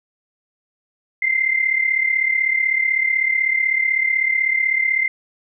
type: tone pair together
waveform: sine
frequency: 2057 / 2093 Hz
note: C7 / C7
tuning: -30 / 0 cents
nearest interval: unison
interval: 30 cents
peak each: -21 / -17 dBFS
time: 1.22-5.08 s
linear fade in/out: 5 ms
effects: none